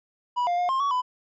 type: tone with pitch steps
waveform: triangle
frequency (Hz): 978 / 702 / 712 / 1061 / 1125 / 1001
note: B5 / F5 / F5 / C6 / C#6 / B5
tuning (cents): -17 / +9 / +33 / +24 / +25 / +23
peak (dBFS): -20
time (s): 0.36-1.02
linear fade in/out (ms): 20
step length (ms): 110
effects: resampled to 16000 Hz